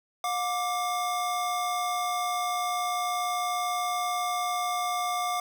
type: tone pair together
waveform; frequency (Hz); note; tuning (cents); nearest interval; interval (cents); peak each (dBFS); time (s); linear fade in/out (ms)
square; 716.9 / 1174.7; F5 / D6; +45 / 0; major sixth; 855; -30 / -31; 0.24-5.4; 2
effects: none